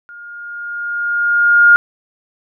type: tone with level ramp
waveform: sine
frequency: 1418 Hz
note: F6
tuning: 26 cents sharp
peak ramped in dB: -33 to -3 dBFS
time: 0.09-1.76 s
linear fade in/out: 0 ms
effects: none